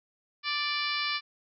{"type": "harmonic tone", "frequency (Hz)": 587, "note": "D5", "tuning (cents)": -1, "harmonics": [2, 3, 4, 5, 6, 7, 8, 9], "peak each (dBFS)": [-35, -37, -33, -38, -38, -37, -37, -40], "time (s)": [0.43, 1.21], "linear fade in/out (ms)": 50, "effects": []}